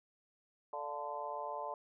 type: harmonic tone with a mistuned harmonic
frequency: 146.83 Hz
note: D3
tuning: in tune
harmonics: 3 / 4 / 5 / 6 / 7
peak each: -49 / -44 / -46 / -43 / -44 dBFS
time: 0.73-1.74 s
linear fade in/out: 2 ms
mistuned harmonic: 5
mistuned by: -76 cents
effects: none